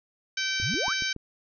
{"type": "harmonic tone", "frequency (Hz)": 772, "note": "G5", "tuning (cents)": -27, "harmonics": [2, 3, 4, 5, 6, 7, 8], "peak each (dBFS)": [-31, -33, -34, -35, -36, -36, -37], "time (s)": [0.37, 1.13], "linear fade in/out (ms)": 5}
{"type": "click train", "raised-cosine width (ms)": 3, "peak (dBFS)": -27, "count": 5, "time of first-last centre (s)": [0.6, 1.163], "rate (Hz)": 7.1}
{"type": "exponential sweep", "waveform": "sine", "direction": "up", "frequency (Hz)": [82.4, 1760], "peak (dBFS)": -29, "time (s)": [0.62, 0.94], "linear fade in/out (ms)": 10}
{"effects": []}